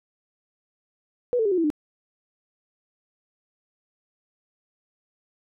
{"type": "tone with pitch steps", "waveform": "sine", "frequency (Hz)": [490, 444.2, 402.6, 365, 330.8, 299.9], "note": ["B4", "A4", "G4", "F#4", "E4", "D4"], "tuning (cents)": [-14, 16, 46, -24, 6, 36], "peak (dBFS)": -19, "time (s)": [1.33, 1.702], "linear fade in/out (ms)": 0, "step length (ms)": 62, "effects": []}